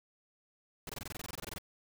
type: noise bursts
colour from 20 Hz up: pink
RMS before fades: -42 dBFS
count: 16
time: 0.87-1.584 s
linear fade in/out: 2 ms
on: 24 ms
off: 22 ms
effects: none